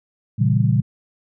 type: chord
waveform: sine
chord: A# diminished seventh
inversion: none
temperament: equal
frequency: 116.54 / 138.59 / 164.81 / 196 Hz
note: A#2 / C#3 / E3 / G3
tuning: 0 / 0 / 0 / 0 cents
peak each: -17 / -19 / -23 / -22 dBFS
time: 0.38-0.82 s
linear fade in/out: 20 ms
effects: none